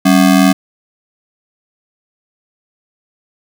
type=ring-modulated tone; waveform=square; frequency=233.4 Hz; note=A#3; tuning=2 cents sharp; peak=-4 dBFS; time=0.05-0.53 s; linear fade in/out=10 ms; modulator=41.4 Hz; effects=none